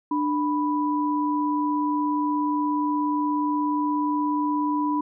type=tone pair together; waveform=sine; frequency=297.2 / 987.8 Hz; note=D4 / B5; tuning=+21 / 0 cents; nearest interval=octave + major sixth; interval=2079 cents; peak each=-23 / -25 dBFS; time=0.11-5.01 s; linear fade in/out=5 ms; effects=none